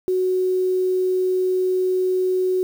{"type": "tone with quantisation", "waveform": "sine", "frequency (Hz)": 370, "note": "F#4", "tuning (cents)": 0, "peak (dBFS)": -17, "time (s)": [0.08, 2.63], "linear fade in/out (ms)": 0, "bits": 7, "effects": []}